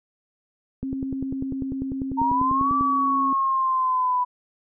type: tone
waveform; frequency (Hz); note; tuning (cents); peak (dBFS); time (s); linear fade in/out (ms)
sine; 267.8; C4; +40; -26; 0.83-3.33; 2
type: click train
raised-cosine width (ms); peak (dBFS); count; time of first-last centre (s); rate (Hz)
3; -18; 21; 0.83-2.81; 10.1
type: exponential two-way sweep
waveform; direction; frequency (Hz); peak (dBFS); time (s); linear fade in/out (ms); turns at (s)
sine; up then down; 912 to 1159 to 988; -19; 2.17-4.25; 20; 2.74
effects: none